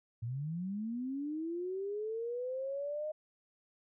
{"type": "linear sweep", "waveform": "sine", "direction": "up", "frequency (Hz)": [110, 620], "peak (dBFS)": -35, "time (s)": [0.22, 3.12], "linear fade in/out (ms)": 10, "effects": []}